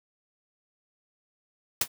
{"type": "noise with exponential decay", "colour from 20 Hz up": "white", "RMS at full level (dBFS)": -18, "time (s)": [1.81, 1.88], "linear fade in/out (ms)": 5, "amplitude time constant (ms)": 15, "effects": []}